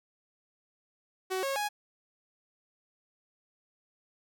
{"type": "tone with pitch steps", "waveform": "sawtooth", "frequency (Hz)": [375.7, 546, 831], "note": ["F#4", "C#5", "G#5"], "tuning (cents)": [26, -26, 1], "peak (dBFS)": -26, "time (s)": [1.3, 1.69], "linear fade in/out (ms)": 20, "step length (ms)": 130, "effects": []}